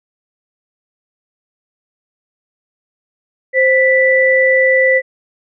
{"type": "tone pair together", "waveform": "sine", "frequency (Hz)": [522.8, 1974], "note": ["C5", "B6"], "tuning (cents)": [-1, -1], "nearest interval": "octave + major seventh", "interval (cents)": 2300, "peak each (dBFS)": -11, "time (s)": [3.53, 5.02], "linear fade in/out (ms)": 50, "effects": []}